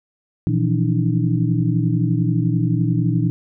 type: tone cluster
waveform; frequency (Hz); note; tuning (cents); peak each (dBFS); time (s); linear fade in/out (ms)
sine; 119.4 / 163.3 / 174.8 / 289.6 / 318.2; A#2 / E3 / F3 / D4 / D#4; +42 / -16 / +2 / -24 / +39; -19 / -20 / -24 / -25 / -27; 0.47-3.3; 0
effects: none